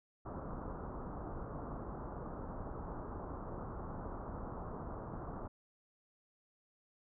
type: low-pass noise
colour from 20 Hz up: pink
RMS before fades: -44 dBFS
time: 0.25-5.48 s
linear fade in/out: 10 ms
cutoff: 1300 Hz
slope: 48 dB/octave
effects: none